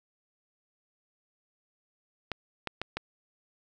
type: clicks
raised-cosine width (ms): 0.3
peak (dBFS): -16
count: 4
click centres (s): 2.317 / 2.673 / 2.816 / 2.97
effects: none